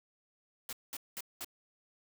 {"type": "noise bursts", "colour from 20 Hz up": "white", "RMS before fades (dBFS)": -41, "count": 4, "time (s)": [0.69, 1.446], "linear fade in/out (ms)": 2, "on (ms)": 39, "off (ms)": 200, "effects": []}